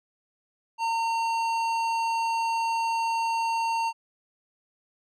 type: tone with tanh clipping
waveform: triangle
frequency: 913 Hz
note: A#5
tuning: 36 cents flat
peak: -26 dBFS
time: 0.78-3.93 s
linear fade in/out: 50 ms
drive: 18 dB
effects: none